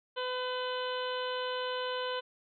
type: harmonic tone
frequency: 504 Hz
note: B4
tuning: 35 cents sharp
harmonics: 1 / 2 / 3 / 4 / 5 / 6 / 7 / 8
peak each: -35 / -38 / -41 / -51 / -50 / -41 / -47 / -48 dBFS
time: 0.16-2.21 s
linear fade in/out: 20 ms
effects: none